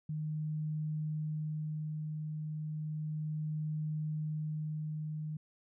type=tone with tremolo; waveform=sine; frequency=153.8 Hz; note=D#3; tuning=20 cents flat; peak=-33 dBFS; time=0.09-5.37 s; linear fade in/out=5 ms; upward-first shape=sine; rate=0.33 Hz; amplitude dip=30%; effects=none